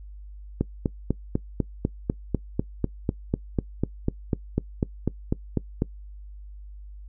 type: click train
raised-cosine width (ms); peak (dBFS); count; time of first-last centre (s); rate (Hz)
3; -9; 22; 0.61-5.821; 4.03
effects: noise-tail reverb RT60 0.1 s tail -21 dB re dry + added 50 Hz sine -39 dBFS peak until 7.08 s